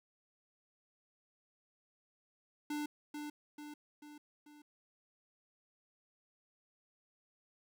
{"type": "tone with echo", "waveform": "square", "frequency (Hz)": 296.8, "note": "D4", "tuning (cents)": 18, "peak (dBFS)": -37, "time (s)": [2.7, 2.86], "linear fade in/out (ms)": 5, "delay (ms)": 440, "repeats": 4, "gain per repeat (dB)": -5, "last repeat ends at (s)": 4.62, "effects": ["13-bit"]}